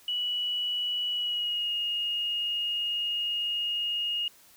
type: tone with pitch glide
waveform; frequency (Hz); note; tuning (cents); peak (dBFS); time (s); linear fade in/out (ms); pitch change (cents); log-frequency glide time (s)
sine; 2940 to 2858; F#7 to F7; -12 to +39; -27; 0.08-4.28; 2; -49; 1.1-1.73
effects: white hiss -57 dBFS RMS until 4.56 s